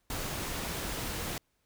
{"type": "noise", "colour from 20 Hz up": "pink", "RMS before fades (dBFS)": -36, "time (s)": [0.1, 1.38], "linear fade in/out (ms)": 2, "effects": ["pink hiss -75 dBFS RMS until 1.65 s"]}